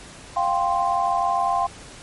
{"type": "chord", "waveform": "sine", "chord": "F suspended second", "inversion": "none", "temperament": "just", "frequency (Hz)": [698.5, 785.8, 1047.7], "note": ["F5", "G5", "C6"], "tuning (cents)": [0, 4, 2], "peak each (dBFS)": -23, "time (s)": [0.36, 1.67], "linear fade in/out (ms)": 10, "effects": ["pink hiss -42 dBFS RMS until 2.02 s", "MP3 48 kbps"]}